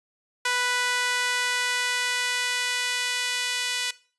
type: tone with high-pass filter sweep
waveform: sawtooth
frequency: 493.9 Hz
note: B4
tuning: in tune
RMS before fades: -26 dBFS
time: 0.45-3.91 s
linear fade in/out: 5 ms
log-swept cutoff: 1400 to 2600 Hz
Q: 1.2
effects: noise-tail reverb RT60 0.4 s tail -19 dB re dry + resampled to 24000 Hz